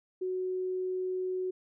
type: tone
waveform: sine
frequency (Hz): 370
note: F#4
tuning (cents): 0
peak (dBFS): -30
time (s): 0.21-1.51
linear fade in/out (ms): 10
effects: none